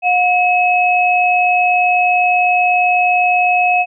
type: tone pair together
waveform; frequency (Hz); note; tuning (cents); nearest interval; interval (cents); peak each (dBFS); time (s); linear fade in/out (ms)
sine; 721 / 2569; F#5 / E7; -45 / -45; octave + minor seventh; 2200; -12 / -14; 0.02-3.86; 50
effects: none